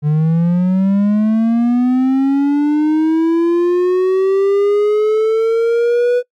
triangle linear sweep, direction up, 146.83 to 493.9 Hz, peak -8 dBFS, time 0.02-6.23 s, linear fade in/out 50 ms, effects noise-tail reverb RT60 0.1 s tail -23 dB re dry + MP3 96 kbps

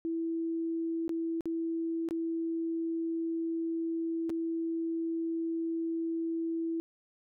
sine tone with dropouts, 329.6 Hz, E4, in tune, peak -30 dBFS, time 0.05-6.8 s, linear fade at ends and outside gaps 0 ms, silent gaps 1.08-1.093 / 1.408-1.456 / 2.088-2.109 / 4.295-4.301 s, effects none

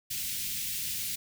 white band-stop noise, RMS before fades -34 dBFS, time 0.1-1.16 s, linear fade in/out 10 ms, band 220 to 2200 Hz, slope 24 dB/octave, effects none

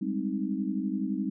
sine chord, Ab major seventh, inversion third, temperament equal, 196 / 207.7 / 261.6 / 311.1 Hz, G3 / Ab3 / C4 / Eb4, 0 / 0 / 0 / 0 cents, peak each -32 / -34 / -33 / -34 dBFS, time 0.01-1.3 s, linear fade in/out 10 ms, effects none

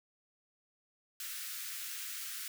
white high-pass noise, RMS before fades -42 dBFS, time 1.2-2.48 s, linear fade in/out 2 ms, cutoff 1300 Hz, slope 48 dB/octave, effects none

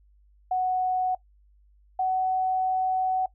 sine tone pair in turn, 740 / 749 Hz, F#5 / F#5, 0 / +21 cents, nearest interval unison, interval 21 cents, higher second, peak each -22 dBFS, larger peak neither, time 0.51-1.15 / 1.99-3.26 s, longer second, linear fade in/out 5 ms, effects noise-tail reverb RT60 0.1 s tail -18 dB re dry + added 50 Hz sine -56 dBFS peak until 3.34 s

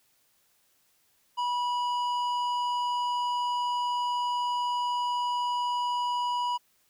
sine tone with tanh clipping, 976 Hz, B5, 21 cents flat, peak -28 dBFS, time 1.37-6.58 s, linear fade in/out 20 ms, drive 11 dB, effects white hiss -68 dBFS RMS until 6.89 s

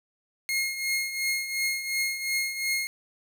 sawtooth tone with tremolo, 2149 Hz, C7, 46 cents sharp, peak -20 dBFS, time 0.49-2.87 s, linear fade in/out 0 ms, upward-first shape triangle, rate 2.8 Hz, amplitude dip 70%, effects none

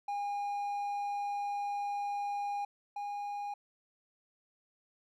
triangle tone pair in turn, 813 / 816.7 Hz, G#5 / G#5, -37 / -29 cents, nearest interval unison, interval 8 cents, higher second, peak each -31 / -34 dBFS, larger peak first, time 0.08-2.65 / 2.96-3.54 s, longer first, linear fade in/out 5 ms, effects none

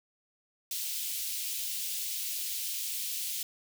white high-pass noise, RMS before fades -35 dBFS, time 0.71-3.43 s, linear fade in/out 2 ms, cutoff 2700 Hz, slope 24 dB/octave, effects none

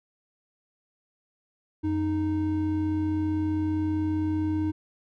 triangle tone pair together, 91.5 / 309.8 Hz, F#2 / D#4, -19 / -7 cents, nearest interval octave + major sixth, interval 2112 cents, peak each -28 / -23 dBFS, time 1.83-4.72 s, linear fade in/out 20 ms, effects none

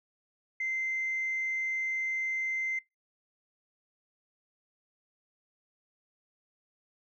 sine tone, 2078 Hz, C7, 12 cents flat, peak -29 dBFS, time 0.6-2.79 s, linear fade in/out 5 ms, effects noise-tail reverb RT60 0.2 s tail -24 dB re dry + tanh soft clip ceiling -25 dBFS

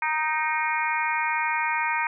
harmonic tone with a mistuned harmonic, 311.1 Hz, D#4, in tune, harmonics 3 / 4 / 5 / 6 / 7 / 8, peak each -26 / -33 / -31 / -32 / -30 / -32 dBFS, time 0.02-2.07 s, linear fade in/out 2 ms, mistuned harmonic 8, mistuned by -50 cents, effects none

